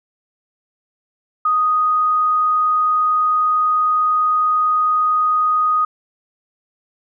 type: tone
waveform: sine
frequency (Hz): 1244.5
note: D#6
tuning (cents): 0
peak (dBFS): -13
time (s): 1.45-5.85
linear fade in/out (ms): 5
effects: none